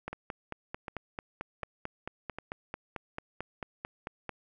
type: two click trains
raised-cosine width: 0.5 ms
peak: -21 / -23 dBFS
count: 20 / 4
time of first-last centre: 0.08-4.293 / 0.13-2.386 s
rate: 4.51 / 1.33 Hz
effects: none